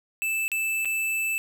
square tone with dropouts, 2637 Hz, E7, in tune, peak -25 dBFS, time 0.22-1.38 s, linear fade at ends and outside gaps 0 ms, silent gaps 0.48-0.517 / 0.848-0.855 s, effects none

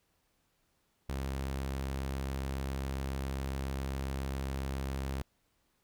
sawtooth tone, 67.3 Hz, C2, 49 cents sharp, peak -30 dBFS, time 1.09-5.22 s, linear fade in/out 0 ms, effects pink hiss -75 dBFS RMS until 5.83 s

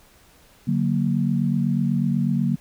sine chord, D augmented, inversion none, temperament equal with one note detuned, 144.98 / 185 / 233.1 Hz, D3 / F#3 / A#3, -22 / 0 / 0 cents, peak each -23 dBFS, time 0.67-2.56 s, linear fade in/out 10 ms, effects pink hiss -54 dBFS RMS until 2.6 s

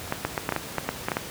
clicks, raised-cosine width 0.5 ms, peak -9 dBFS, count 11, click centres 0.124 / 0.25 / 0.378 / 0.491 / 0.523 / 0.563 / 0.783 / 0.89 / 1.085 / 1.118 / 1.169 s, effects pink hiss -37 dBFS RMS until 1.3 s + high-pass 80 Hz 12 dB/octave

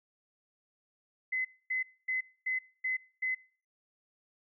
sine tone bursts, 2036 Hz, C7, 48 cents flat, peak -29 dBFS, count 6, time 1.32-3.35 s, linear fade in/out 10 ms, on 130 ms, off 250 ms, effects noise-tail reverb RT60 0.4 s tail -20 dB re dry

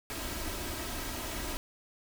pink noise with comb filter, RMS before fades -37 dBFS, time 0.1-1.57 s, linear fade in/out 0 ms, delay 3.1 ms, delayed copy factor +0.55, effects none

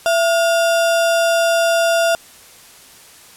sine tone with sample-and-hold, 670 Hz, E5, 28 cents sharp, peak -12 dBFS, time 0.06-2.15 s, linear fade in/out 0 ms, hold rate 2100 Hz, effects white hiss -43 dBFS RMS until 3.36 s + low-pass 12000 Hz 12 dB/octave

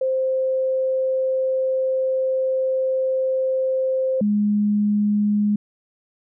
sine tone pair in turn, 523.3 / 207.7 Hz, C5 / G#3, 0 / 0 cents, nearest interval octave + major third, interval 1600 cents, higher first, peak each -18 / -16 dBFS, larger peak second, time 0.01-4.21 / 4.21-5.56 s, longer first, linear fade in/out 5 ms, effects none

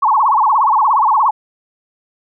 sine tone with vibrato, 978 Hz, B5, 17 cents flat, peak -9 dBFS, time 0.02-1.31 s, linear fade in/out 10 ms, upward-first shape sine, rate 17 Hz, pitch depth 260 cents each way, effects none

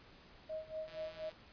sine tone with tremolo, 629 Hz, D#5, 19 cents sharp, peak -38 dBFS, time 0.49-1.3 s, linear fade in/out 10 ms, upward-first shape sine, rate 4.2 Hz, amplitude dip 90%
click train, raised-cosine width 0.2 ms, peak -38 dBFS, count 73, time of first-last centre 0.88-1.316 s, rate 165 Hz
effects pink hiss -60 dBFS RMS until 1.52 s + resampled to 11025 Hz

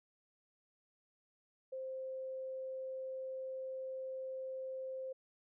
sine tone, 524 Hz, C5, 2 cents sharp, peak -40 dBFS, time 1.72-5.13 s, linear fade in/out 10 ms, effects none

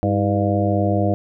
harmonic tone with a mistuned harmonic, 100.3 Hz, G2, 40 cents sharp, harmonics 1 / 2 / 3 / 4 / 5 / 6 / 7, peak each -20 / -23 / -23 / -31 / -26 / -24 / -25 dBFS, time 0.03-1.14 s, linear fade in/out 0 ms, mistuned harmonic 3, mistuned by +91 cents, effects none

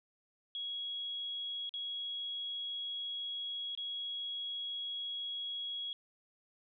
sine tone with dropouts, 3322 Hz, G#7, in tune, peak -37 dBFS, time 0.55-5.93 s, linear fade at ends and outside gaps 1 ms, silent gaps 1.693-1.739 / 3.751-3.775 s, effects none

